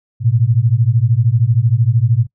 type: beating tone pair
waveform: sine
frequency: 110 / 123 Hz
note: A2 / B2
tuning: 0 / -7 cents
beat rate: 13 Hz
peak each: -13 dBFS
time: 0.2-2.27 s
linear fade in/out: 50 ms
effects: noise-tail reverb RT60 0.1 s tail -23 dB re dry